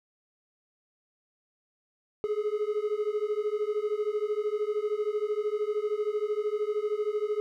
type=beating tone pair; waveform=triangle; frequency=415.3 / 428.3 Hz; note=G#4 / A4; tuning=0 / -47 cents; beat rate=13 Hz; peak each=-28 dBFS; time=2.24-7.4 s; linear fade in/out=0 ms; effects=none